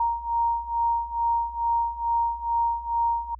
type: beating tone pair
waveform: sine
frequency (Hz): 932 / 934.3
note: A#5 / A#5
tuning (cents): -1 / +4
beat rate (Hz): 2.3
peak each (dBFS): -27 / -24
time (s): 0-3.35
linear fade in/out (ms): 5
effects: added 60 Hz sine -42 dBFS peak until 3.39 s